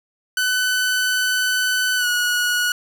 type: tone with pitch glide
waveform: sawtooth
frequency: 1504 to 1458.7 Hz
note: F#6 to F#6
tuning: +28 to -25 cents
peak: -14 dBFS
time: 0.37-2.72 s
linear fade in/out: 2 ms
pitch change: -53 cents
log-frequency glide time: 1.97-2.07 s
effects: none